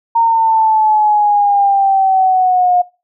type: exponential sweep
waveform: sine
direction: down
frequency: 925 to 713 Hz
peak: -8 dBFS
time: 0.15-2.82 s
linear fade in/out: 10 ms
effects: noise-tail reverb RT60 0.3 s tail -23 dB re dry